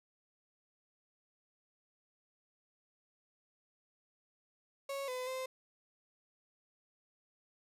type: tone with pitch steps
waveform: 35% pulse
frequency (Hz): 552 / 506 / 519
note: C#5 / B4 / C5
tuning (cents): -7 / +42 / -14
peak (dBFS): -36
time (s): 4.89-5.46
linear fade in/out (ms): 5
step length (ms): 190
effects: resampled to 32000 Hz + 12-bit